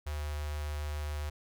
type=tone with notch filter; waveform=square; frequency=74.4 Hz; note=D2; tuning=23 cents sharp; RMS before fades=-36 dBFS; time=0.06-1.3 s; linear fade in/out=10 ms; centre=240 Hz; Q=0.5; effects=none